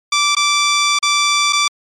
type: tone with dropouts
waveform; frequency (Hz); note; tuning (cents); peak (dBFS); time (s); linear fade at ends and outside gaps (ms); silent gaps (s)
10% pulse; 1168; D6; -10; -3; 0.12-1.68; 5; 0.351-0.366 / 0.989-1.027 / 1.526-1.53
effects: low-pass 7000 Hz 12 dB/octave + MP3 96 kbps